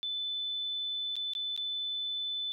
sine tone with dropouts, 3509 Hz, A7, 5 cents flat, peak -32 dBFS, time 0.03-2.52 s, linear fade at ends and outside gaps 0 ms, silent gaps 1.156-1.165 / 1.335-1.351 / 1.564-1.576 s, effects none

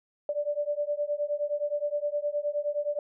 sine beating tone pair, 582 / 591.6 Hz, D5 / D5, -16 / +13 cents, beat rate 9.6 Hz, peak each -30 dBFS, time 0.29-2.99 s, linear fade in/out 2 ms, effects none

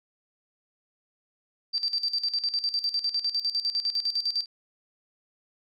sine tone with tremolo, 4682 Hz, D8, 6 cents flat, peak -23 dBFS, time 1.73-4.46 s, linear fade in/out 20 ms, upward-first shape square, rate 9.9 Hz, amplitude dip 75%, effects none

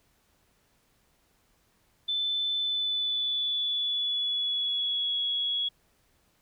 sine tone with pitch glide, 3520 to 3346 Hz, A7 to G#7, 0 to +12 cents, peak -26 dBFS, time 2.08-5.69 s, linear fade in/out 10 ms, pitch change -88 cents, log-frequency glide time 2.57-5.18 s, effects pink hiss -68 dBFS RMS until 6.41 s

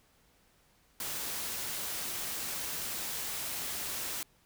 white noise, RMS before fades -37 dBFS, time 1-4.23 s, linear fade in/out 2 ms, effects pink hiss -67 dBFS RMS until 4.45 s

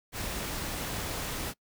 pink noise, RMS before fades -35 dBFS, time 0.12-1.54 s, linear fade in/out 50 ms, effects noise-tail reverb RT60 0.1 s tail -23 dB re dry

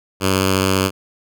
5% pulse tone with notch filter, 95.3 Hz, G2, 48 cents flat, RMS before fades -17 dBFS, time 0.2-0.91 s, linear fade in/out 50 ms, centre 760 Hz, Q 1.3, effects none

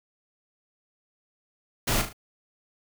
pink noise with echo, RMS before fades -25 dBFS, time 1.87-2.02 s, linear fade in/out 10 ms, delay 37 ms, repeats 3, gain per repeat -7 dB, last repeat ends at 2.131 s, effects none

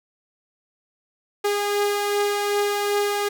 sawtooth beating tone pair, 409 / 411.6 Hz, G#4 / G#4, -26 / -16 cents, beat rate 2.6 Hz, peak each -17 / -26 dBFS, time 1.44-3.29 s, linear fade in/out 10 ms, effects none

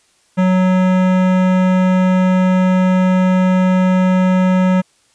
sine tone with hard clipping, 185 Hz, F#3, in tune, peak -12 dBFS, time 0.37-4.82 s, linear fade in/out 20 ms, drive 18 dB, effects white hiss -56 dBFS RMS until 5.14 s + resampled to 22050 Hz

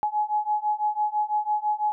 sine beating tone pair, 841 / 847 Hz, G#5 / G#5, +22 / +34 cents, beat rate 6 Hz, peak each -26 / -25 dBFS, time 0.03-1.92 s, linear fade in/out 0 ms, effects none

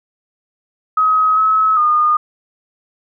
sine tone with pitch steps, 1269 / 1288 / 1222 Hz, D#6 / E6 / D#6, +34 / -41 / -32 cents, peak -10 dBFS, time 0.97-2.17 s, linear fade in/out 5 ms, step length 400 ms, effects none

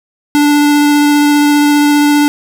square tone with vibrato, 292.6 Hz, D4, 6 cents flat, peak -7 dBFS, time 0.35-2.28 s, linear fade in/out 0 ms, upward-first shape sine, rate 15 Hz, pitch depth 8 cents each way, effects none

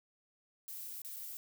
violet noise with dropouts, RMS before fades -45 dBFS, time 0.68-1.37 s, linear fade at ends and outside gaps 0 ms, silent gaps 1.018-1.048 / 1.162-1.166 s, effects none

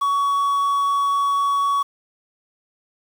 triangle tone with quantisation, 1124 Hz, C#6, 24 cents sharp, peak -15 dBFS, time 0.01-1.83 s, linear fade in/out 10 ms, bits 7, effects none

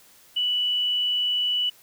sine tone, 2960 Hz, F#7, in tune, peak -21 dBFS, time 0.36-1.7 s, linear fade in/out 10 ms, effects white hiss -54 dBFS RMS until 1.82 s

